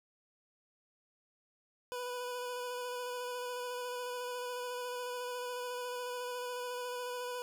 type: tone with vibrato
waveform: 25% pulse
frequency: 493.9 Hz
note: B4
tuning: in tune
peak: -34 dBFS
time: 1.92-7.42 s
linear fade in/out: 0 ms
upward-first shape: square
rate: 14 Hz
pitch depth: 14 cents each way
effects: none